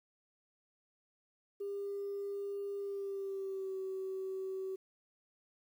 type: tone with pitch glide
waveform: sine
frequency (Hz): 400.9 to 380.8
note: G4 to F#4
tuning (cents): +39 to +50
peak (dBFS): -36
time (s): 1.6-4.76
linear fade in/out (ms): 10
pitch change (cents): -89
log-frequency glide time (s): 2.79-3.78
effects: tanh soft clip ceiling -32 dBFS + 11-bit